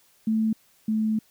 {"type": "tone pair in turn", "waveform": "sine", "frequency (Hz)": [220.2, 217.8], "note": ["A3", "A3"], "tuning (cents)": [2, -17], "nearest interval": "unison", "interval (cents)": 19, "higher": "first", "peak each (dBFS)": [-20, -21], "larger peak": "first", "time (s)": [[0.27, 0.53], [0.88, 1.19]], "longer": "second", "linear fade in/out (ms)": 5, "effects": ["white hiss -61 dBFS RMS until 1.3 s"]}